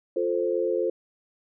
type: chord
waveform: sine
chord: F major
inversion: none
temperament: equal with one note detuned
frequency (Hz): 351.7 / 440 / 523.3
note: F4 / A4 / C5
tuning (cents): +12 / 0 / 0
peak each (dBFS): -27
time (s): 0.16-0.9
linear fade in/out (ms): 5
effects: none